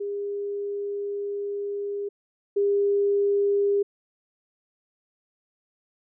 sine tone pair in turn, 405 / 403.2 Hz, G#4 / G4, -43 / +49 cents, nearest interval unison, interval 8 cents, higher first, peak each -27 / -19 dBFS, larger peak second, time 0-2.09 / 2.56-3.83 s, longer first, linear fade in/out 10 ms, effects none

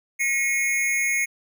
square tone with amplitude modulation, 2175 Hz, C#7, 33 cents flat, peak -18 dBFS, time 0.19-1.26 s, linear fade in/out 20 ms, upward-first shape sine, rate 260 Hz, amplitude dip 70%, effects none

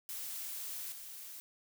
blue noise with level steps, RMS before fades -42 / -48 dBFS, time 0.09-1.4 s, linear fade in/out 0 ms, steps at 0.92 s, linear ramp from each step 2 ms, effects none

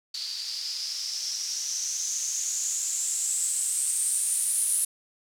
violet noise with low-pass filter sweep, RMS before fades -29 dBFS, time 0.14-4.85 s, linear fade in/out 5 ms, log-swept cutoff 4500 to 10000 Hz, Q 7.6, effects none

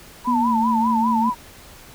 sine tone with vibrato, 938 Hz, A#5, 11 cents sharp, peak -18 dBFS, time 0.24-1.35 s, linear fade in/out 50 ms, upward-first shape sine, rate 5 Hz, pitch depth 130 cents each way
sine tone with pitch glide, 242.8 to 226.5 Hz, B3 to A#3, -29 to -50 cents, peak -19 dBFS, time 0.27-1.3 s, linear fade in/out 10 ms, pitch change -121 cents, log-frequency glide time 0.38-0.53 s
effects pink hiss -44 dBFS RMS until 1.94 s

